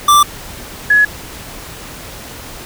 square / sine tone pair in turn, 1174.7 / 1688.3 Hz, D6 / G#6, 0 / +28 cents, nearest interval tritone, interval 628 cents, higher second, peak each -6 dBFS, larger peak neither, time 0.08-0.23 / 0.9-1.05 s, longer neither, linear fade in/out 5 ms, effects pink hiss -31 dBFS RMS until 2.65 s

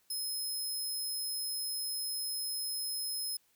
20% pulse tone, 5140 Hz, E8, 45 cents flat, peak -29 dBFS, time 0.1-3.37 s, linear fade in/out 5 ms, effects white hiss -71 dBFS RMS until 3.55 s

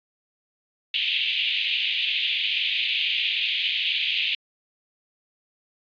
white band-pass noise, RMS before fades -25 dBFS, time 0.94-4.35 s, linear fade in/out 2 ms, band 2400 to 3500 Hz, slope 48 dB/octave, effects resampled to 11025 Hz

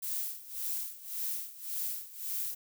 violet noise with tremolo, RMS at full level -34 dBFS, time 0.02-2.55 s, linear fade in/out 10 ms, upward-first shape sine, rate 1.8 Hz, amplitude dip 85%, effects none

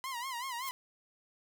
sawtooth tone with vibrato, 1006 Hz, B5, 32 cents sharp, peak -33 dBFS, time 0.04-0.71 s, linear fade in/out 0 ms, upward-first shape sine, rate 5.3 Hz, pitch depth 130 cents each way
blue noise with exponential growth, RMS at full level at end -39 dBFS, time 0.55-0.69 s, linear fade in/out 1 ms, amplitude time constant 29 ms
effects none

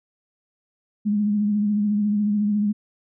sine tone with vibrato, 207.7 Hz, G#3, in tune, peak -18 dBFS, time 1.05-2.73 s, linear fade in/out 20 ms, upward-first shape triangle, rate 14 Hz, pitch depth 46 cents each way, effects none

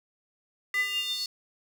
square tone with high-pass filter sweep, 400 Hz, G4, 35 cents sharp, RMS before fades -30 dBFS, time 0.74-1.26 s, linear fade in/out 2 ms, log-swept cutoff 1800 to 4700 Hz, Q 9, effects none

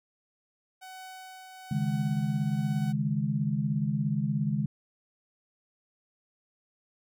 sawtooth tone with tremolo, 750 Hz, F#5, 23 cents sharp, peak -38 dBFS, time 0.81-2.93 s, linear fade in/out 20 ms, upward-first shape triangle, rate 1.1 Hz, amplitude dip 40%
sine chord, C# suspended second, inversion none, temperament equal, 138.59 / 155.56 / 207.7 Hz, C#3 / D#3 / G#3, 0 / 0 / 0 cents, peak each -30 dBFS, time 1.71-4.66 s, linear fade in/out 5 ms
effects none

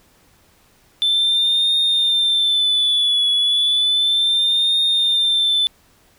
sine tone with vibrato, 3527 Hz, A7, 3 cents sharp, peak -12 dBFS, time 1.02-5.67 s, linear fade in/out 0 ms, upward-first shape triangle, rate 0.33 Hz, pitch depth 71 cents each way, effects tanh soft clip ceiling -12 dBFS + pink hiss -55 dBFS RMS until 6.18 s

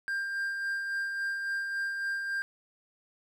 triangle tone with tremolo, 1593 Hz, G6, 27 cents sharp, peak -27 dBFS, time 0.08-2.42 s, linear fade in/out 0 ms, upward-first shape sine, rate 3.6 Hz, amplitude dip 35%, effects none

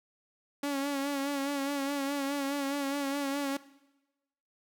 sawtooth tone with vibrato, 279.9 Hz, C#4, 17 cents sharp, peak -26 dBFS, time 0.63-3.57 s, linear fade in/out 5 ms, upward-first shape sine, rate 4.8 Hz, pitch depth 45 cents each way, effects noise-tail reverb RT60 1.0 s tail -18 dB re dry

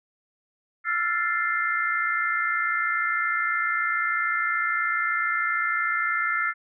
sine chord, F major seventh, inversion third, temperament equal with one note detuned, 1336.9 / 1396.9 / 1760 / 2093 Hz, E6 / F6 / A6 / C7, +24 / 0 / 0 / 0 cents, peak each -28 dBFS, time 0.84-6.54 s, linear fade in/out 50 ms, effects none

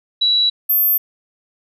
sine tone pair in turn, 3920 / 13400 Hz, B7 / G#9, -14 / +14 cents, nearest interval octave + major sixth, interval 2128 cents, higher second, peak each -12 dBFS, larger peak neither, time 0.21-0.5 / 0.69-0.98 s, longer neither, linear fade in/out 10 ms, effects none

